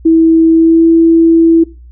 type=tone with pitch glide; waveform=sine; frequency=325.7 to 329.9 Hz; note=E4 to E4; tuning=-21 to +1 cents; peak=-3 dBFS; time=0.05-1.64 s; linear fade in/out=10 ms; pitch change=+22 cents; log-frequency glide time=0.52-0.86 s; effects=noise-tail reverb RT60 0.3 s tail -19 dB re dry + added 60 Hz sine -32 dBFS peak until 1.91 s